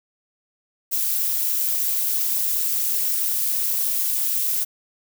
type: noise with amplitude modulation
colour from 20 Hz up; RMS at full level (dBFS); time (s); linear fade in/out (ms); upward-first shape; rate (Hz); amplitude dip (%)
violet; -19; 0.91-4.65; 20; sine; 263; 75
effects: none